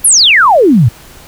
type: exponential sweep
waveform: sine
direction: down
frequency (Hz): 11760 to 102.2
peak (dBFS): -3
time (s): 0.04-0.89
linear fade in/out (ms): 10
effects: pink hiss -36 dBFS RMS until 1.27 s